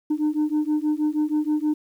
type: beating tone pair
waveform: sine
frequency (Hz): 300 / 306.3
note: D4 / D#4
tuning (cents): +37 / -27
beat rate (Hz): 6.3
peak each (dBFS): -21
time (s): 0.1-1.74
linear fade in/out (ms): 10
effects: tanh soft clip ceiling -17 dBFS + 9-bit